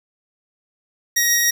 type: tone pair together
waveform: sawtooth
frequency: 1889 / 5661 Hz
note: A#6 / F8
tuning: +22 / +23 cents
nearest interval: octave + perfect fifth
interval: 1901 cents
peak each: -15 / -15 dBFS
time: 1.16-1.51 s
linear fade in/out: 10 ms
effects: none